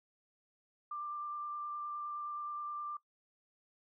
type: tone with vibrato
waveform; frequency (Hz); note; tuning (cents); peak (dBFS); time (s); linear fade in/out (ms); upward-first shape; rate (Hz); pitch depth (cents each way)
sine; 1185; D6; +15; -38; 0.91-2.97; 5; square; 9.6; 8
effects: noise-tail reverb RT60 0.1 s tail -19 dB re dry